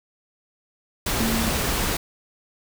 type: tone in noise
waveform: sine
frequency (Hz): 226.1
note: A3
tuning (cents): +47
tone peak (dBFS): -23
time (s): 1.2-1.49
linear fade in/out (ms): 5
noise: pink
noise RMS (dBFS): -24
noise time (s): 1.06-1.97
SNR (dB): -2
effects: none